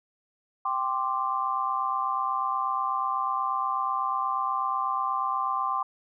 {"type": "chord", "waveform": "sine", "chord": "G suspended fourth", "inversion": "none", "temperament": "equal", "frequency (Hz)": [784, 1046.5, 1174.7], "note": ["G5", "C6", "D6"], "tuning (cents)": [0, 0, 0], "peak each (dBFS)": [-32, -28, -29], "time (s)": [0.65, 5.83], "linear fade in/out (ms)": 5, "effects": []}